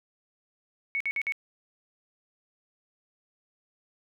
sine tone bursts, 2217 Hz, C#7, in tune, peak -26 dBFS, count 4, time 0.95-1.322 s, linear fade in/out 0 ms, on 54 ms, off 52 ms, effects none

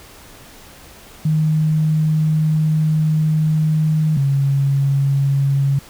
sine tone pair in turn, 155.56 / 138.5 Hz, D#3 / C#3, 0 / -1 cents, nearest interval major second, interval 201 cents, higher first, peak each -13 dBFS, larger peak neither, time 1.25-4.17 / 4.17-5.79 s, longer first, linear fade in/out 5 ms, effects pink hiss -42 dBFS RMS until 5.89 s

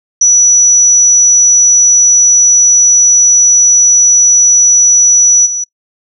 sine tone with level steps, 5900 Hz, F#8, 6 cents flat, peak -3 / -13 dBFS, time 0.21-5.64 s, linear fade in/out 5 ms, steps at 5.45 s, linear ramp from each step 20 ms, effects noise-tail reverb RT60 0.1 s tail -20 dB re dry

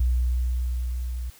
sine tone with level ramp, 61.5 Hz, B1, 7 cents flat, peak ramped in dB -18 to -28 dBFS, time 0-1.3 s, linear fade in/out 5 ms, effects white hiss -52 dBFS RMS until 1.39 s

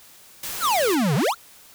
white noise, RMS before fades -31 dBFS, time 0.43-0.95 s, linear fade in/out 5 ms
square exponential two-way sweep, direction down then up, 1536 to 129 to 1536 Hz, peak -19 dBFS, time 0.6-1.35 s, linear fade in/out 50 ms, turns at 1.15 s
effects white hiss -49 dBFS RMS until 1.74 s

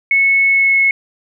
sine tone with pitch glide, 2200 to 2186 Hz, C#7 to C#7, -14 to -25 cents, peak -9 dBFS, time 0.11-0.91 s, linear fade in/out 2 ms, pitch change -11 cents, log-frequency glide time 0.48-0.77 s, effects none

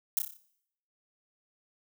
violet noise with echo, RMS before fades -26 dBFS, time 0.17-0.19 s, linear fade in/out 2 ms, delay 30 ms, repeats 6, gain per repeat -5 dB, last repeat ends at 0.37 s, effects noise-tail reverb RT60 0.7 s tail -19 dB re dry

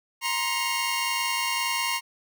sawtooth tone cluster, 941 / 1046 / 2182 / 2801 Hz, A#5 / C6 / C#7 / F7, +16 / -1 / -28 / +4 cents, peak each -27 dBFS, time 0.21-2.01 s, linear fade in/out 50 ms, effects none

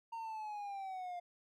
triangle linear sweep, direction down, 923 to 698.5 Hz, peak -39 dBFS, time 0.12-1.2 s, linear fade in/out 10 ms, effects none

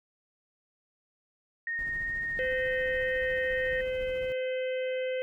sine tone with vibrato, 1851 Hz, A#6, 13 cents flat, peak -30 dBFS, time 1.67-3.81 s, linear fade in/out 2 ms, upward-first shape triangle, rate 18 Hz, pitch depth 14 cents each way
brown noise with tremolo, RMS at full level -43 dBFS, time 1.79-4.32 s, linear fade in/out 0 ms, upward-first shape triangle, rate 14 Hz, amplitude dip 55%
harmonic tone, 514 Hz, C5, 31 cents flat, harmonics 1 / 3 / 4 / 5 / 6, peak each -29 / -44 / -42 / -45 / -47 dBFS, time 2.39-5.22 s, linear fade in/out 0 ms
effects none

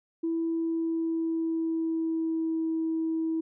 sine tone with pitch glide, 329.6 to 323.4 Hz, E4 to E4, 0 to -33 cents, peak -25 dBFS, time 0.23-3.41 s, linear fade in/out 10 ms, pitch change -33 cents, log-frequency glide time 0.43-2.67 s, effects tanh soft clip ceiling -21 dBFS

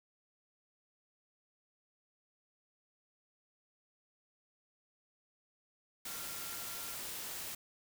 sine tone in noise, 1380 Hz, F6, 21 cents flat, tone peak -54 dBFS, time 6.07-6.95 s, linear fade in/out 5 ms, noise white, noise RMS -43 dBFS, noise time 6.05-7.55 s, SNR -14 dB, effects none

